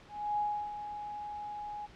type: tone with ADSR envelope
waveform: sine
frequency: 833 Hz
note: G#5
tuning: 5 cents sharp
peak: -28 dBFS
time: 0.08-1.87 s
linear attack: 300 ms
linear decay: 320 ms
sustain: -10 dB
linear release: 22 ms
effects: pink hiss -56 dBFS RMS until 1.95 s + low-pass 4000 Hz 12 dB/octave